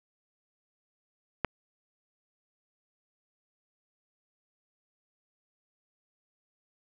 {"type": "click", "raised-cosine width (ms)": 0.5, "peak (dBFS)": -11, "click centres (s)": 1.447, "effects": []}